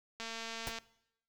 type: click train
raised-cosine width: 0.2 ms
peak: -25 dBFS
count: 134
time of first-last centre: 0.2-0.786 s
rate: 227 Hz
type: noise with exponential decay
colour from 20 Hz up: pink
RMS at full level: -34 dBFS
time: 0.67-0.75 s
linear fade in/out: 0 ms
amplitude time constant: 16 ms
effects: noise-tail reverb RT60 0.8 s tail -20 dB re dry

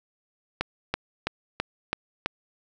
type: click train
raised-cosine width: 0.3 ms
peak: -9 dBFS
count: 6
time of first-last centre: 0.61-2.26 s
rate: 3.03 Hz
effects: none

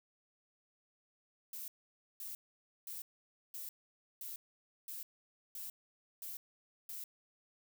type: noise bursts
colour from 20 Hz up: violet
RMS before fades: -45 dBFS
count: 9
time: 1.53-7.04 s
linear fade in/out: 2 ms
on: 150 ms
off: 520 ms
effects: none

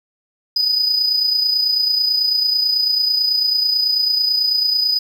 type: tone with amplitude modulation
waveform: triangle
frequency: 4978 Hz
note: D#8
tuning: in tune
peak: -10 dBFS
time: 0.56-4.99 s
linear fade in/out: 5 ms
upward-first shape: sine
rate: 29.1 Hz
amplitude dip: 55%
effects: tanh soft clip ceiling -8 dBFS + 8-bit

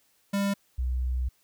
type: tone pair in turn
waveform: square / sine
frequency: 199.4 / 62.81 Hz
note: G3 / B1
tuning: +30 / +30 cents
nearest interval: octave + minor sixth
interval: 2000 cents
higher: first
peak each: -25 dBFS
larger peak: neither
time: 0.33-0.54 / 0.78-1.29 s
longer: second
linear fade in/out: 10 ms
effects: white hiss -67 dBFS RMS until 1.43 s

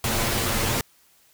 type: noise with comb filter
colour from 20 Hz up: pink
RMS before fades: -24 dBFS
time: 0.04-0.81 s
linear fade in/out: 2 ms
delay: 8.8 ms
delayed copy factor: +0.7
effects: white hiss -59 dBFS RMS until 1.33 s

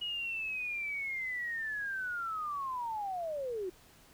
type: linear sweep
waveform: sine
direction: down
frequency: 2911 to 350.7 Hz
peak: -34 dBFS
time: 0.01-3.7 s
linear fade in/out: 10 ms
effects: pink hiss -60 dBFS RMS until 4.13 s

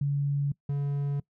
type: tone pair in turn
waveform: sine / triangle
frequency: 142 / 142 Hz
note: C#3 / C#3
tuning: +42 / +42 cents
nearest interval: unison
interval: 0 cents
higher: neither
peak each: -24 dBFS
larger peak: neither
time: 0.01-0.52 / 0.69-1.2 s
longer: neither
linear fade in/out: 5 ms
effects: noise-tail reverb RT60 0.1 s tail -22 dB re dry

